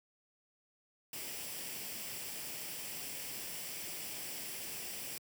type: noise with comb filter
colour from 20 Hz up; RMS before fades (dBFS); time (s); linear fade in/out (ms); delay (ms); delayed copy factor
white; -43; 1.13-5.18; 2; 0.38; +0.5
effects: high-pass 100 Hz 12 dB/octave